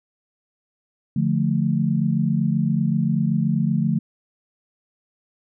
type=chord; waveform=sine; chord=D minor; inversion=none; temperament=equal; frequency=146.83 / 174.61 / 220 Hz; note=D3 / F3 / A3; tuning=0 / 0 / 0 cents; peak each=-22 dBFS; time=1.16-3.99 s; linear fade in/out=5 ms; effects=none

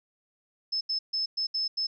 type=tone bursts at uneven times; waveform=sine; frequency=5230 Hz; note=E8; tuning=15 cents flat; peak=-26 dBFS; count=6; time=0.72-0.81 / 0.89-0.99 / 1.13-1.26 / 1.37-1.47 / 1.54-1.68 / 1.77-1.87 s; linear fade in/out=10 ms; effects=none

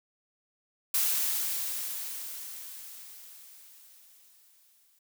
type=noise with exponential decay; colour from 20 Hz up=blue; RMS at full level=-26 dBFS; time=0.94-4.99 s; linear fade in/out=5 ms; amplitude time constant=880 ms; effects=none

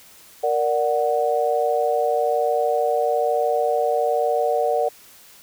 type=chord; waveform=sine; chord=Bb augmented; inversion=none; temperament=equal; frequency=466.2 / 587.3 / 740 Hz; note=Bb4 / D5 / F#5; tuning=0 / 0 / 0 cents; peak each=-22 dBFS; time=0.43-4.89 s; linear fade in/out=10 ms; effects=white hiss -48 dBFS RMS until 5.42 s

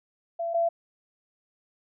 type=tone pair in turn; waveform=sine; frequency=675 / 675 Hz; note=E5 / E5; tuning=+41 / +41 cents; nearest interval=unison; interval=0 cents; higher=neither; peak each=-27 / -21 dBFS; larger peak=second; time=0.39-0.54 / 0.54-0.69 s; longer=neither; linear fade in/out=10 ms; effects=none

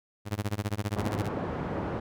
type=tone with tremolo; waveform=sawtooth; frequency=103.83 Hz; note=G#2; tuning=in tune; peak=-22 dBFS; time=0.25-1.3 s; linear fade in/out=50 ms; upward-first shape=sine; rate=15 Hz; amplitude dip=100%
type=band-pass noise; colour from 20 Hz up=pink; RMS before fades=-33 dBFS; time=0.96-2 s; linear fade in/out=5 ms; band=100 to 980 Hz; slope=12 dB/octave
effects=none

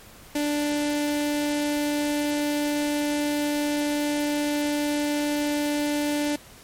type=tone with notch filter; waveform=sawtooth; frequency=293.7 Hz; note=D4; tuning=in tune; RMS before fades=-25 dBFS; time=0.35-6.36 s; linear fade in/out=5 ms; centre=1200 Hz; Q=2; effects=pink hiss -48 dBFS RMS until 6.63 s + MP3 64 kbps

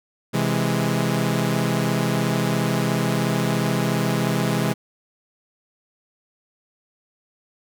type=chord; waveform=sawtooth; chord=C augmented; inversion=none; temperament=equal; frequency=130.81 / 164.81 / 207.7 Hz; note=C3 / E3 / G#3; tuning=0 / 0 / 0 cents; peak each=-20 dBFS; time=0.33-4.74 s; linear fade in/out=20 ms; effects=none

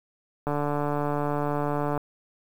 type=click train; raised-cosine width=1 ms; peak=-14 dBFS; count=221; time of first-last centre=0.47-1.977 s; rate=146 Hz; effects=8-bit

